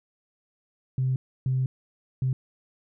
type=tone bursts at uneven times; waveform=sine; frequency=130 Hz; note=C3; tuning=11 cents flat; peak=-21 dBFS; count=3; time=0.98-1.16 / 1.46-1.66 / 2.22-2.33 s; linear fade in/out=2 ms; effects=tanh soft clip ceiling -17 dBFS